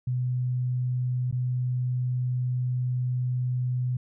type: tone with dropouts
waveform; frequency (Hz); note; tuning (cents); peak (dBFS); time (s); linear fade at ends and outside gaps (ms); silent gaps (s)
sine; 125.4; B2; +27; -24; 0.07-3.97; 5; 1.313-1.325
effects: none